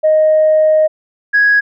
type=tone pair in turn; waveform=sine; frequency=622.3 / 1661.3 Hz; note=D#5 / G#6; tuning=0 / 0 cents; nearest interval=octave + perfect fourth; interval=1700 cents; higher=second; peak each=-6 dBFS; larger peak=neither; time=0.03-0.88 / 1.33-1.61 s; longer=first; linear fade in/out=20 ms; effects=tanh soft clip ceiling -3 dBFS